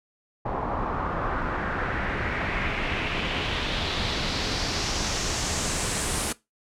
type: noise with low-pass filter sweep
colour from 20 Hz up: pink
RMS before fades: -28 dBFS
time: 0.45-6.33 s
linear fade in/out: 10 ms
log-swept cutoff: 930 to 9800 Hz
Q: 2.4
effects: noise-tail reverb RT60 0.2 s tail -19 dB re dry